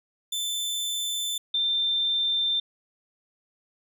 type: tone pair in turn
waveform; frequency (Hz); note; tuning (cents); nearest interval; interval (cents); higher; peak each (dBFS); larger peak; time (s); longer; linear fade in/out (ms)
sawtooth / sine; 3535 / 3578; A7 / A7; +7 / +28; unison; 21; second; -24 / -22; second; 0.32-1.38 / 1.54-2.6; neither; 5
effects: none